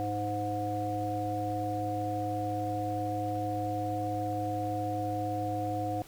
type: harmonic tone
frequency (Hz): 103.7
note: G#2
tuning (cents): -2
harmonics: 1 / 3 / 5 / 7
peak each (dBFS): -36 / -36 / -38 / -33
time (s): 0-6.02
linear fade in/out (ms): 0
effects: pink hiss -53 dBFS RMS until 6.07 s